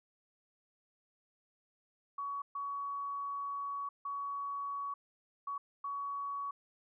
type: tone bursts at uneven times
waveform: sine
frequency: 1125 Hz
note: C#6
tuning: 25 cents sharp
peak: -36 dBFS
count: 5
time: 2.18-2.42 / 2.55-3.89 / 4.05-4.94 / 5.47-5.58 / 5.84-6.51 s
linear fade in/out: 5 ms
effects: none